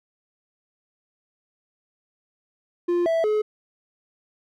triangle tone with pitch steps, 349.3 / 658 / 426 Hz, F4 / E5 / G#4, 0 / -3 / +44 cents, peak -17 dBFS, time 2.88-3.42 s, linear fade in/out 10 ms, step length 180 ms, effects none

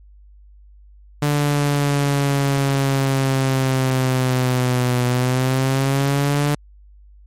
sawtooth linear two-way sweep, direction down then up, 146.83 to 123.47 to 146.83 Hz, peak -12 dBFS, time 1.22-6.55 s, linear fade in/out 5 ms, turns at 5.06 s, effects added 50 Hz sine -43 dBFS peak until 7.26 s + MP3 64 kbps

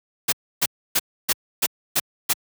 white noise bursts, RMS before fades -19 dBFS, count 7, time 0.28-2.335 s, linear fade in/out 10 ms, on 45 ms, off 290 ms, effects high-pass 100 Hz 12 dB/octave

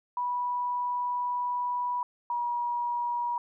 sine tone pair in turn, 980 / 959.8 Hz, B5 / B5, -14 / -50 cents, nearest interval unison, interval 36 cents, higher first, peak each -27 dBFS, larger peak neither, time 0.17-2.03 / 2.3-3.38 s, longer first, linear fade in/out 2 ms, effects none

